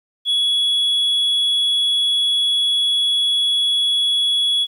sine tone, 3370 Hz, G#7, 25 cents sharp, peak -12 dBFS, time 0.25-4.67 s, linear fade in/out 50 ms, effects tanh soft clip ceiling -14 dBFS + 9-bit

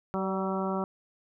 harmonic tone with a mistuned harmonic, 190.5 Hz, G3, 49 cents flat, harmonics 1 / 2 / 3 / 4 / 5 / 6 / 7, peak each -31 / -34 / -36 / -37 / -38 / -39 / -39 dBFS, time 0.14-0.84 s, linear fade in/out 0 ms, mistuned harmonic 3, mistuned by +25 cents, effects none

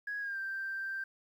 sine tone with pitch glide, 1661.2 to 1570.7 Hz, G#6 to G6, 0 to +3 cents, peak -34 dBFS, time 0.07-1.04 s, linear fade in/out 5 ms, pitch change -97 cents, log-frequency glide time 0.2-0.38 s, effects tanh soft clip ceiling -30 dBFS + 11-bit

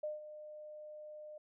sine tone with ADSR envelope, 606 Hz, D#5, 46 cents flat, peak -35 dBFS, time 0.03-1.38 s, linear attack 8 ms, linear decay 160 ms, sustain -12 dB, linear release 5 ms, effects none

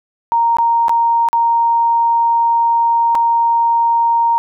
sine tone with dropouts, 930 Hz, A#5, 4 cents flat, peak -10 dBFS, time 0.32-4.38 s, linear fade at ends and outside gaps 0 ms, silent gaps 0.569-0.585 / 0.883-0.894 / 1.287-1.33 / 3.149-3.153 s, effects none

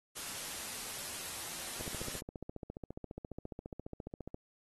white noise, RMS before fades -42 dBFS, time 0.15-2.21 s, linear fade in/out 20 ms
click train, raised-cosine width 2 ms, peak -29 dBFS, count 38, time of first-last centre 1.81-4.344 s, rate 14.6 Hz
effects AAC 32 kbps

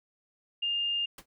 sine tone, 2814 Hz, F7, 12 cents sharp, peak -27 dBFS, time 0.62-1.06 s, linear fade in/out 10 ms
pink noise with exponential decay, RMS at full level -40 dBFS, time 1.18-1.26 s, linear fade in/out 5 ms, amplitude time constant 17 ms
effects none

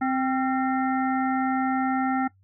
harmonic tone with a mistuned harmonic, 261.6 Hz, C4, in tune, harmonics 1 / 3 / 5 / 7 / 8, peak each -24 / -26 / -30 / -36 / -42 dBFS, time 0.01-2.28 s, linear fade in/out 10 ms, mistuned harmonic 5, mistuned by +67 cents, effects noise-tail reverb RT60 0.1 s tail -18 dB re dry + added 96 Hz sine -57 dBFS peak until 2.43 s

